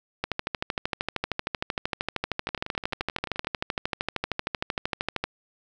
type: two click trains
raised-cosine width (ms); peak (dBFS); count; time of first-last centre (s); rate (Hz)
0.3; -10 / -18; 66 / 12; 0.24-5.24 / 2.49-3.447; 13 / 11.5
effects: none